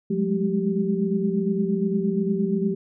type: tone cluster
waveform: sine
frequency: 179.3 / 201.9 / 210.5 / 389 Hz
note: F3 / G#3 / G#3 / G4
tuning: +46 / -49 / +24 / -13 cents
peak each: -26 dBFS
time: 0.1-2.75 s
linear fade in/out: 10 ms
effects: none